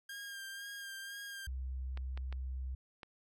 sawtooth tone with vibrato, 1607 Hz, G6, 43 cents sharp, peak -40 dBFS, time 0.09-1.47 s, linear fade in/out 5 ms, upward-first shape sine, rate 2 Hz, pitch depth 27 cents each way
sine tone, 64.7 Hz, C2, 19 cents flat, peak -37 dBFS, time 1.47-2.75 s, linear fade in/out 5 ms
clicks, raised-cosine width 0.3 ms, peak -31 dBFS, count 4, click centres 1.974 / 2.175 / 2.326 / 3.032 s
effects none

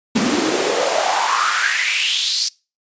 pink noise with high-pass filter sweep, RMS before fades -18 dBFS, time 0.15-2.49 s, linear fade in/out 10 ms, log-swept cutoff 210 to 5100 Hz, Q 5, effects noise-tail reverb RT60 0.3 s tail -24 dB re dry + resampled to 16000 Hz

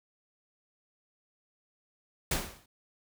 pink noise with exponential decay, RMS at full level -26 dBFS, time 2.31-2.66 s, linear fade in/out 5 ms, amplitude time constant 76 ms, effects none

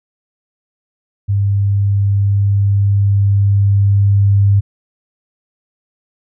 sine tone with level ramp, 100.1 Hz, G2, 37 cents sharp, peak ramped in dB -11 to -7 dBFS, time 1.28-4.61 s, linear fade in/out 20 ms, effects none

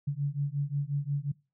sine beating tone pair, 140 / 145.6 Hz, C#3 / D3, +18 / -15 cents, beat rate 5.6 Hz, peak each -31 dBFS, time 0.07-1.32 s, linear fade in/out 10 ms, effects noise-tail reverb RT60 0.3 s tail -23 dB re dry

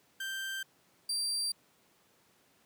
30% pulse tone pair in turn, 1568 / 4708 Hz, G6 / D8, 0 / +3 cents, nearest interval octave + perfect fifth, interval 1903 cents, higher second, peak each -33 / -28 dBFS, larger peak second, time 0.2-0.63 / 1.09-1.52 s, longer neither, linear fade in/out 5 ms, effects pink hiss -67 dBFS RMS until 2.65 s + high-pass 150 Hz 12 dB/octave

